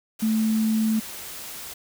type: tone in noise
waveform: sine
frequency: 220 Hz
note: A3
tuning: in tune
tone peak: -19 dBFS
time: 0.22-1 s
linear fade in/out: 10 ms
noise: white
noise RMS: -37 dBFS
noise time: 0.19-1.74 s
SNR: +15 dB
effects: none